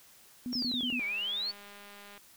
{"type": "tone bursts", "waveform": "sine", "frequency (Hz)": 246.9, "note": "B3", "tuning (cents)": 0, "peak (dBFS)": -33, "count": 6, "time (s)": [0.46, 0.995], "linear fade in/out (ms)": 0, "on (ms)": 70, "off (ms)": 23}
{"type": "exponential two-way sweep", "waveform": "sine", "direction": "down then up", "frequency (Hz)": [5630, 2217, 4591], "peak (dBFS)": -31, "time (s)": [0.52, 1.52], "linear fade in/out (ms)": 20, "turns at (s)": 1.05}
{"type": "click train", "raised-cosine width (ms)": 0.3, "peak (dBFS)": -35, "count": 240, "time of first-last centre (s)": [1, 2.177], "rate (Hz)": 203}
{"effects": ["white hiss -58 dBFS RMS until 2.36 s"]}